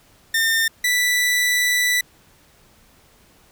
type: tone pair in turn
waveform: sawtooth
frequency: 1810 / 1973.7 Hz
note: A6 / B6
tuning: +48 / -2 cents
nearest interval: minor second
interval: 150 cents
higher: second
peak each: -13 dBFS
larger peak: neither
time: 0.34-0.68 / 0.84-2.01 s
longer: second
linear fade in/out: 5 ms
effects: pink hiss -54 dBFS RMS until 3.51 s